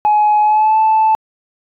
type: tone with pitch glide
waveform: sine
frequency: 843 to 875.8 Hz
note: G#5 to A5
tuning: +26 to -8 cents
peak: -7 dBFS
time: 0.05-1.15 s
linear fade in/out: 0 ms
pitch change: +66 cents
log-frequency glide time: 0.41-0.78 s
effects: tanh soft clip ceiling -6 dBFS